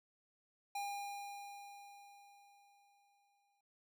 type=tone with exponential decay; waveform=square; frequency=807 Hz; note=G#5; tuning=50 cents flat; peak=-39 dBFS; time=0.75-3.61 s; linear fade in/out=5 ms; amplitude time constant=620 ms; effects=none